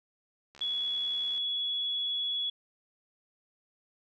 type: click train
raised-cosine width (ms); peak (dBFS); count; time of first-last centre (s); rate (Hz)
0.2; -34; 59; 0.55-1.379; 70
type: tone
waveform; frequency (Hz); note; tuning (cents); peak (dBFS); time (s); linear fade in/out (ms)
sine; 3378; G#7; +29; -29; 0.61-2.5; 5
effects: none